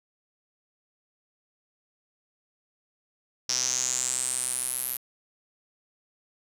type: tone with band-pass filter sweep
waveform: sawtooth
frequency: 127 Hz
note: B2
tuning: 49 cents sharp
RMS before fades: -29 dBFS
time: 3.49-4.97 s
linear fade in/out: 5 ms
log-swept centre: 5600 to 12000 Hz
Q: 7.8
effects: none